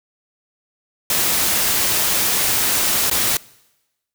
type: noise with dropouts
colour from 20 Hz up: white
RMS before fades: -18 dBFS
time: 1.1-3.37 s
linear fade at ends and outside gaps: 2 ms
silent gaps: 3.099-3.112 s
effects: noise-tail reverb RT60 1.0 s tail -23 dB re dry